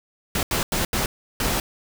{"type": "noise bursts at uneven times", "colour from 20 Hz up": "pink", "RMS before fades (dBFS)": -23, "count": 5, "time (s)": [[0.35, 0.43], [0.51, 0.63], [0.72, 0.85], [0.93, 1.06], [1.4, 1.6]], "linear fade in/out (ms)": 2, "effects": []}